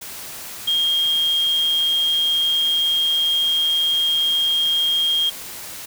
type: tone in noise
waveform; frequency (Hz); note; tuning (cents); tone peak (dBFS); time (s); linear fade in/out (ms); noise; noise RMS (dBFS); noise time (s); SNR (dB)
sine; 3231; G#7; -48; -16; 0.67-5.3; 10; white; -34; 0.01-5.86; +15
effects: none